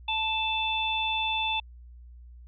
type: harmonic tone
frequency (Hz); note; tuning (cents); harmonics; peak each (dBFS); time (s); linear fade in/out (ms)
880; A5; 0; 1 / 3 / 4; -30 / -30 / -30; 0.08-1.6; 5
effects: added 60 Hz sine -45 dBFS peak until 2.47 s